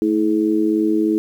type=tone with amplitude modulation; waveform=sine; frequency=323.1 Hz; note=E4; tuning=35 cents flat; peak=-10 dBFS; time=0.02-1.18 s; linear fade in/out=0 ms; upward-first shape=sine; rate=103 Hz; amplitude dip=95%; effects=8-bit